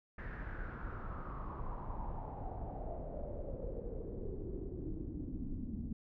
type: noise with low-pass filter sweep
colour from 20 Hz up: brown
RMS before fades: -42 dBFS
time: 0.18-5.93 s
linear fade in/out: 5 ms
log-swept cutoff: 1800 to 230 Hz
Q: 5.8
effects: none